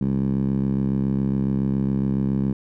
10% pulse tone with band-pass filter, 67.2 Hz, C2, 47 cents sharp, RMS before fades -22 dBFS, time 0.01-2.53 s, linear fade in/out 5 ms, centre 180 Hz, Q 2.4, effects none

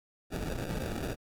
pink noise with sample-and-hold, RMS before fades -35 dBFS, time 0.3-1.16 s, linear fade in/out 50 ms, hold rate 1050 Hz, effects AAC 64 kbps

